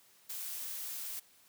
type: noise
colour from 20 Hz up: blue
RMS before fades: -41 dBFS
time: 0.29-1.2 s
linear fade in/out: 10 ms
effects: white hiss -64 dBFS RMS until 1.48 s + high-pass 80 Hz 12 dB/octave